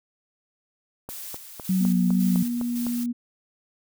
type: noise with tremolo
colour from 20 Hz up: blue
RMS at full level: -37 dBFS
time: 1.09-3.06 s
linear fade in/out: 2 ms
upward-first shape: square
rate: 1.8 Hz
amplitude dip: 50%
type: click train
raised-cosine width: 1 ms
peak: -22 dBFS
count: 8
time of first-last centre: 1.09-2.867 s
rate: 3.94 Hz
type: tone with vibrato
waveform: sine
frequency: 185 Hz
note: F#3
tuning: in tune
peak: -19 dBFS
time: 1.69-2.43 s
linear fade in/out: 5 ms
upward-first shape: square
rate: 2.4 Hz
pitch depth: 18 cents each way
type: tone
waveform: sine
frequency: 240 Hz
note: B3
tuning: 49 cents flat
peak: -24 dBFS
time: 1.8-3.13 s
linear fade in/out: 20 ms
effects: none